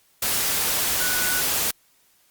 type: tone in noise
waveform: sine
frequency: 1480 Hz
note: F#6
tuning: in tune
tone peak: -27 dBFS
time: 1-1.41 s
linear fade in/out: 5 ms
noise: white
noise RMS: -23 dBFS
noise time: 0.22-1.71 s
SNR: -7 dB
effects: white hiss -61 dBFS RMS until 2.3 s + Opus 48 kbps